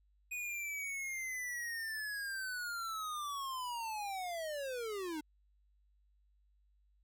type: linear sweep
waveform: square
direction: down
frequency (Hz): 2489 to 293.7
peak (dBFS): -39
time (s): 0.31-5.21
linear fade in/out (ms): 10
effects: added 50 Hz sine -68 dBFS peak until 7.03 s